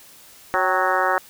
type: harmonic tone with a mistuned harmonic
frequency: 184.6 Hz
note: F#3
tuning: 4 cents flat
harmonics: 2 / 3 / 4 / 5 / 6 / 7 / 8 / 9 / 10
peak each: -29 / -25 / -24 / -26 / -25 / -25 / -26 / -28 / -29 dBFS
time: 0.54-1.18 s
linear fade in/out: 0 ms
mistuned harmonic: 4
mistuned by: +59 cents
effects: white hiss -47 dBFS RMS until 1.29 s